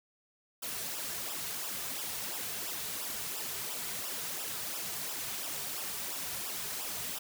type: noise with flanger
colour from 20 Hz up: white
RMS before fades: -38 dBFS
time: 0.62-7.19 s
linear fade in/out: 10 ms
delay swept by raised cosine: 0.46 to 3.76 ms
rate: 2.9 Hz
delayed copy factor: -0.75
effects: none